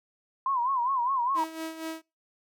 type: tone with vibrato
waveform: sine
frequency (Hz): 1020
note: C6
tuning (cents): -44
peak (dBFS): -24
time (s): 0.46-1.44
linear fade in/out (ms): 2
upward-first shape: sine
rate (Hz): 4.9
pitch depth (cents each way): 140
type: tone with tremolo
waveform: sawtooth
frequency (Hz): 322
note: E4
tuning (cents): -41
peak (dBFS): -28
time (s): 1.34-2.02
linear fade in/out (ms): 50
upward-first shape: sine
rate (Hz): 4.2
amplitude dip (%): 65
effects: noise-tail reverb RT60 0.3 s tail -26 dB re dry